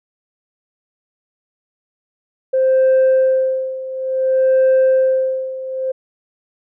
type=tone with tremolo; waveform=sine; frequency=523.3 Hz; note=C5; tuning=in tune; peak=-7 dBFS; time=2.53-5.92 s; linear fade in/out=10 ms; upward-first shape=sine; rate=0.57 Hz; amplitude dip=85%; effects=tanh soft clip ceiling -8 dBFS